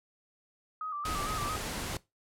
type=tone with vibrato; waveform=sine; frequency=1214 Hz; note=D#6; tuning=43 cents flat; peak=-34 dBFS; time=0.81-1.56 s; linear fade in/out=2 ms; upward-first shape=square; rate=4.4 Hz; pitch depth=63 cents each way
type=noise; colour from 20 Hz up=pink; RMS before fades=-36 dBFS; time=1.05-1.97 s; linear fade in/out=2 ms
effects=noise-tail reverb RT60 0.2 s tail -19 dB re dry + low-pass 12000 Hz 12 dB/octave